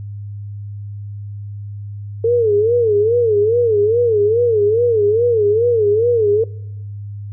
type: tone with vibrato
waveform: sine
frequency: 444.8 Hz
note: A4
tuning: 19 cents sharp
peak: -11 dBFS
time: 2.24-6.44 s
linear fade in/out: 5 ms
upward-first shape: sine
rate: 2.4 Hz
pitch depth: 150 cents each way
effects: noise-tail reverb RT60 0.8 s tail -21 dB re dry + added 102 Hz sine -26 dBFS peak until 7.32 s